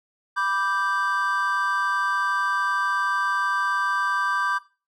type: chord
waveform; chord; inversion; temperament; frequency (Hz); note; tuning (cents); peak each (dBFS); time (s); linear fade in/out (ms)
triangle; G major; first; equal; 987.8 / 1174.7 / 1568; B5 / D6 / G6; 0 / 0 / 0; -27 / -23 / -23; 0.36-4.59; 20
effects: noise-tail reverb RT60 0.3 s tail -17 dB re dry